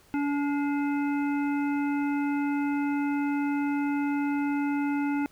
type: harmonic tone with a mistuned harmonic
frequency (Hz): 285.9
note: D4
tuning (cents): -46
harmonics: 1 / 3 / 5 / 7 / 9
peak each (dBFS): -25 / -35 / -39 / -42 / -44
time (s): 0.14-5.26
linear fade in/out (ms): 0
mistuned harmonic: 7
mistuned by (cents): +64
effects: pink hiss -59 dBFS RMS until 5.31 s